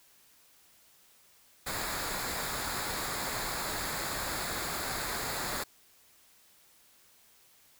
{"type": "noise with comb filter", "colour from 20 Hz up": "pink", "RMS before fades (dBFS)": -35, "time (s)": [1.66, 5.64], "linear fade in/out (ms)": 10, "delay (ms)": 0.34, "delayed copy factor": -0.6, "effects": ["white hiss -62 dBFS RMS until 7.79 s"]}